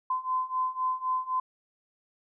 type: beating tone pair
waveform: sine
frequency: 1024 / 1027.9 Hz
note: C6 / C6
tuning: -38 / -31 cents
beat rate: 3.9 Hz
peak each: -31 / -29 dBFS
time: 0.1-1.4 s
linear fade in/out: 5 ms
effects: none